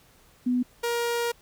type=tone pair in turn; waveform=sine / sawtooth; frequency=248.2 / 472.3 Hz; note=B3 / A#4; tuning=+9 / +23 cents; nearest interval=major seventh; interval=1114 cents; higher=second; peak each=-21 dBFS; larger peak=neither; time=0.46-0.63 / 0.83-1.32 s; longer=second; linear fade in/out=10 ms; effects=pink hiss -58 dBFS RMS until 1.41 s